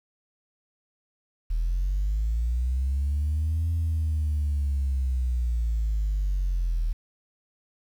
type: linear two-way sweep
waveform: sine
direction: up then down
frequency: 39.12 to 83.5 to 39.12 Hz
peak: -21 dBFS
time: 1.5-6.93 s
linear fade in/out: 10 ms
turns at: 3.71 s
effects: tanh soft clip ceiling -20 dBFS + 9-bit